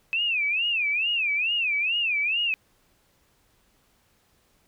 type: tone with vibrato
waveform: sine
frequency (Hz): 2562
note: E7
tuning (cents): -50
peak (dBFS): -22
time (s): 0.13-2.54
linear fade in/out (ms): 0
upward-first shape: sine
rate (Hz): 2.3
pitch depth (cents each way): 200
effects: pink hiss -65 dBFS RMS until 4.67 s